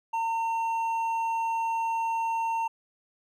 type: tone with hard clipping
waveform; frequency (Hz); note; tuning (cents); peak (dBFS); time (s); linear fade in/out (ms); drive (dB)
triangle; 910; A#5; -42; -27; 0.13-2.68; 10; 8
effects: none